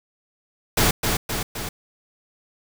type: noise with echo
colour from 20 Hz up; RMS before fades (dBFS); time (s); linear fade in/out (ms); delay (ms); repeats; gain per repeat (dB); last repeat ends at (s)
pink; -18; 0.77-0.91; 5; 260; 3; -4; 1.69
effects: none